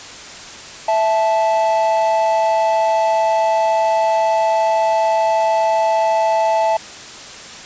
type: tone pair together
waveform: triangle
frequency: 659.3 / 872.7 Hz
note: E5 / A5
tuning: 0 / -14 cents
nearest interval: perfect fourth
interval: 486 cents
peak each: -14 dBFS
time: 0.88-6.77 s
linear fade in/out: 5 ms
effects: white hiss -34 dBFS RMS until 7.65 s + resampled to 16000 Hz